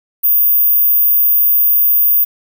sine tone, 14917 Hz, A#9, in tune, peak -6 dBFS, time 0.23-2.25 s, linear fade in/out 20 ms, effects tanh soft clip ceiling -6 dBFS + 7-bit

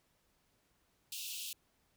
pink high-pass noise, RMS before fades -43 dBFS, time 1.12-1.53 s, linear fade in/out 2 ms, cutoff 2600 Hz, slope 96 dB/octave, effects pink hiss -75 dBFS RMS until 1.96 s

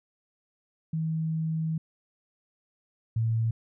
sine tone pair in turn, 160.1 / 113.21 Hz, D#3 / A2, +50 / +50 cents, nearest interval tritone, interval 600 cents, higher first, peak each -26 / -23 dBFS, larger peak second, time 0.93-1.78 / 3.16-3.51 s, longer first, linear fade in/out 5 ms, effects none

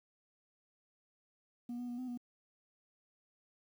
sine tone with pitch steps, 240.6 / 245 / 241.6 / 254.1 / 243 Hz, B3 / B3 / B3 / B3 / B3, -45 / -14 / -38 / +49 / -28 cents, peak -36 dBFS, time 1.69-2.175 s, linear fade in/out 5 ms, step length 97 ms, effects tanh soft clip ceiling -38 dBFS + 11-bit

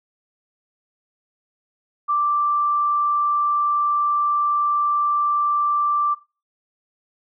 sine tone, 1174.7 Hz, D6, in tune, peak -17 dBFS, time 2.08-6.15 s, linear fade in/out 20 ms, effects noise-tail reverb RT60 0.3 s tail -18 dB re dry

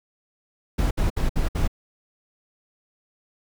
brown noise bursts, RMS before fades -21 dBFS, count 5, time 0.78-1.678 s, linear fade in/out 10 ms, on 130 ms, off 62 ms, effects none

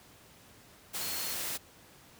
sine tone in noise, 4301 Hz, C8, 47 cents sharp, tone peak -42 dBFS, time 1-1.35 s, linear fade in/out 20 ms, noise white, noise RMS -36 dBFS, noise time 0.93-1.58 s, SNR -9 dB, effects pink hiss -57 dBFS RMS until 2.19 s + high-pass 60 Hz 12 dB/octave

